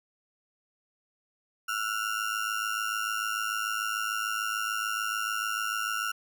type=ring-modulated tone; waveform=35% pulse; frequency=1396.9 Hz; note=F6; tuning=in tune; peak=-24 dBFS; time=1.68-6.12 s; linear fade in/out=10 ms; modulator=53.4 Hz; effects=none